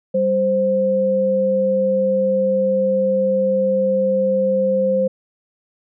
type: tone pair together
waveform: sine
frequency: 195.77 / 523 Hz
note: G3 / C5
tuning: -2 / -1 cents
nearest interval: octave + perfect fourth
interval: 1701 cents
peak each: -22 / -15 dBFS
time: 0.14-5.08 s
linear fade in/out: 10 ms
effects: none